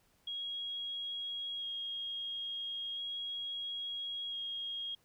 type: tone with vibrato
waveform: sine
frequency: 3281 Hz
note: G#7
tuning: 22 cents flat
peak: -37 dBFS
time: 0.27-4.95 s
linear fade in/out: 5 ms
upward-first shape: square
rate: 0.37 Hz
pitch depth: 9 cents each way
effects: pink hiss -71 dBFS RMS until 5.04 s